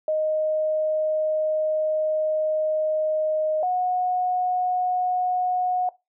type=tone pair in turn; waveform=sine; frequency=621 / 729.2 Hz; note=D#5 / F#5; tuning=-3 / -25 cents; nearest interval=minor third; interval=278 cents; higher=second; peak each=-20 dBFS; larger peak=neither; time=0.08-3.63 / 3.63-5.89 s; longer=first; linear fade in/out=2 ms; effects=noise-tail reverb RT60 0.2 s tail -18 dB re dry